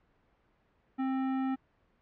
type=tone with hard clipping; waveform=sine; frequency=264.2 Hz; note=C4; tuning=17 cents sharp; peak=-31 dBFS; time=0.98-1.56 s; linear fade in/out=20 ms; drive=16 dB; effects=pink hiss -70 dBFS RMS until 2.01 s + low-pass 2000 Hz 12 dB/octave